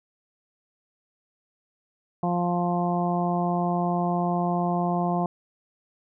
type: harmonic tone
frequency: 175.4 Hz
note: F3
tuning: 8 cents sharp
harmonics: 1 / 2 / 3 / 4 / 5 / 6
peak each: -25 / -31 / -36 / -27 / -33 / -34 dBFS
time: 2.23-5.26 s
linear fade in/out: 2 ms
effects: none